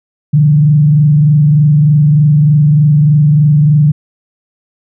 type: tone with frequency modulation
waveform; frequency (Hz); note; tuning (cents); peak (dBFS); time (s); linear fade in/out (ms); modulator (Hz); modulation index
sine; 149; D3; +25; -4; 0.33-3.92; 10; 23.3; 0.46
effects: none